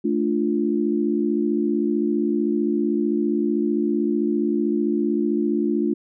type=chord; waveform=sine; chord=D minor; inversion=second; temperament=equal; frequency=220 / 293.7 / 349.2 Hz; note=A3 / D4 / F4; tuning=0 / 0 / 0 cents; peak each=-23 dBFS; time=0.04-5.94 s; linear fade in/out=10 ms; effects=none